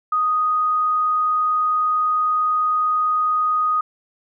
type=tone; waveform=sine; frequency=1244.5 Hz; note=D#6; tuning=in tune; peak=-16 dBFS; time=0.12-3.81 s; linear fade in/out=5 ms; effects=none